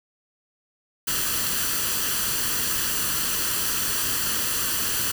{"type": "noise with comb filter", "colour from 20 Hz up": "white", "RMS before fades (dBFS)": -25, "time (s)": [1.07, 5.12], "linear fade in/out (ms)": 10, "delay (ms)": 0.67, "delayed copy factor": 0.6, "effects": []}